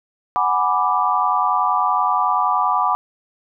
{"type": "chord", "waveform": "sine", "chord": "G# half-diminished seventh", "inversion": "third", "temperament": "equal", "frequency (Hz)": [740, 830.6, 987.8, 1174.7], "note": ["F#5", "G#5", "B5", "D6"], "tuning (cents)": [0, 0, 0, 0], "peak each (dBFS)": [-22, -23, -20, -19], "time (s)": [0.36, 2.95], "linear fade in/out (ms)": 0, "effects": []}